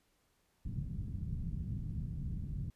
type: low-pass noise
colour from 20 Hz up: white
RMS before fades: -39 dBFS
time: 0.65-2.7 s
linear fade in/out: 5 ms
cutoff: 160 Hz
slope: 24 dB/octave
effects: pink hiss -75 dBFS RMS until 2.75 s + resampled to 32000 Hz